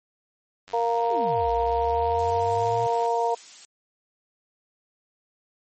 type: click train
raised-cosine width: 0.2 ms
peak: -27 dBFS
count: 226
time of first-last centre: 0.68-3.061 s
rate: 94.5 Hz
type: harmonic tone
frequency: 233.1 Hz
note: A#3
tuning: in tune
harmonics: 2 / 3 / 4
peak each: -25 / -25 / -25 dBFS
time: 0.73-3.35 s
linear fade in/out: 10 ms
type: exponential two-way sweep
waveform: sine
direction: down then up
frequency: 444.5 to 57.5 to 120.1 Hz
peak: -32 dBFS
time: 1.1-2.87 s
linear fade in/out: 5 ms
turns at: 1.5 s
type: noise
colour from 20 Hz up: blue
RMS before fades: -41 dBFS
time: 2.19-3.65 s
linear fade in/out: 0 ms
effects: MP3 32 kbps